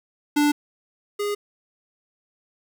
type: tone pair in turn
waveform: square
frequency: 293.7 / 411.3 Hz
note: D4 / G#4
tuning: 0 / -17 cents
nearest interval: tritone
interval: 583 cents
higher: second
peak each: -17 / -24 dBFS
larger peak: first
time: 0.36-0.52 / 1.19-1.35 s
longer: neither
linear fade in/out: 10 ms
effects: 9-bit